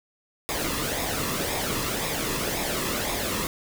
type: noise with flanger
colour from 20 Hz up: pink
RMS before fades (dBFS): -28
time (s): 0.49-3.47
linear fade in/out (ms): 0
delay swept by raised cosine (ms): 0.67 to 1.35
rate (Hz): 1.9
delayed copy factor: -0.55
effects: none